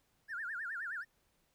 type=tone with vibrato; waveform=triangle; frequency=1588 Hz; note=G6; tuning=22 cents sharp; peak=-34 dBFS; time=0.28-1.05 s; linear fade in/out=50 ms; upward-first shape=sine; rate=9.5 Hz; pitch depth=240 cents each way; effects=tanh soft clip ceiling -36 dBFS + pink hiss -75 dBFS RMS until 1.54 s